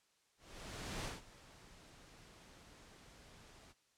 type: noise with ADSR envelope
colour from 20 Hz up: pink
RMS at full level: -42 dBFS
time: 0.37-3.74 s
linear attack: 680 ms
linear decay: 160 ms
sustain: -18 dB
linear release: 35 ms
effects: white hiss -75 dBFS RMS until 3.97 s + low-pass 8000 Hz 12 dB/octave